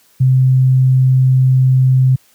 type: tone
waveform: sine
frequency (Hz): 130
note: C3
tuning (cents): -11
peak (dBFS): -7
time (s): 0.2-2.16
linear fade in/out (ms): 10
effects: white hiss -52 dBFS RMS until 2.34 s + high-pass 60 Hz 12 dB/octave